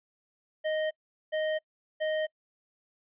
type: tone bursts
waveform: square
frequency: 622.3 Hz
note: D#5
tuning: in tune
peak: -28 dBFS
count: 3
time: 0.64-2.27 s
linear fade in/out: 20 ms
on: 270 ms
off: 410 ms
effects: noise-tail reverb RT60 0.1 s tail -25 dB re dry + resampled to 8000 Hz